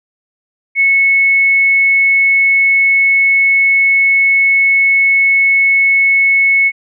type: tone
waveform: sine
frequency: 2200 Hz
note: C#7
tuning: 14 cents flat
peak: -7 dBFS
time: 0.75-6.72 s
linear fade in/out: 50 ms
effects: none